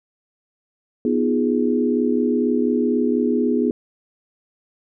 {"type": "chord", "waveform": "sine", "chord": "F half-diminished seventh", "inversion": "second", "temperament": "equal", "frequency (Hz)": [246.9, 311.1, 349.2, 415.3], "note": ["Cb4", "Eb4", "F4", "Ab4"], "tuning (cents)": [0, 0, 0, 0], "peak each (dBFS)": [-19, -24, -25, -22], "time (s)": [1.05, 3.71], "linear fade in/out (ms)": 2, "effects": []}